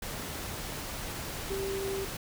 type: tone in noise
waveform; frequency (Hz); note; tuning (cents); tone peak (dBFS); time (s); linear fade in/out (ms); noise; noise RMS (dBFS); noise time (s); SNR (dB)
sine; 390; G4; -9; -32; 1.5-2.05; 5; pink; -38; 0.02-2.17; +3
effects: none